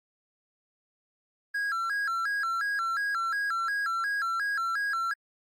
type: tone with vibrato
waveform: triangle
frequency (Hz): 1491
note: F#6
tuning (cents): +13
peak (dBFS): -25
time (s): 1.54-5.14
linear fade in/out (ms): 10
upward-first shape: square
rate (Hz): 2.8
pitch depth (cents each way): 170
effects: Opus 32 kbps